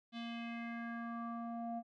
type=tone with low-pass filter sweep; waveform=square; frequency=233.1 Hz; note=A#3; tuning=in tune; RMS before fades=-43 dBFS; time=0.12-1.83 s; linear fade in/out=50 ms; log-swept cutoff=3600 to 670 Hz; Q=3.6; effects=none